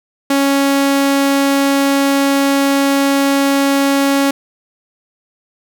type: tone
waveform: sawtooth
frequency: 277.2 Hz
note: C#4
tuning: in tune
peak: -7 dBFS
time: 0.3-4.31 s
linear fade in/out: 5 ms
effects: none